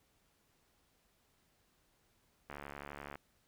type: click train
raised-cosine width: 0.5 ms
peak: -30 dBFS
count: 48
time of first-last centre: 2.5-3.156 s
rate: 71.7 Hz
effects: pink hiss -74 dBFS RMS until 3.47 s